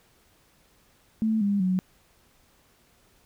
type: tone with pitch steps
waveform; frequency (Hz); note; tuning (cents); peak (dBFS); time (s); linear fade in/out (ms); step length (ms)
sine; 220 / 201.7 / 185; A3 / G3 / F#3; 0 / +50 / 0; -21; 1.22-1.79; 0; 190
effects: pink hiss -62 dBFS RMS until 3.25 s